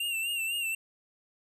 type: tone with vibrato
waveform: square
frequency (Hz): 2745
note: F7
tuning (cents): -31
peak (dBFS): -30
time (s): 0-0.75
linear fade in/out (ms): 5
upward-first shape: sine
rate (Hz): 4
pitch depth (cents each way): 63
effects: none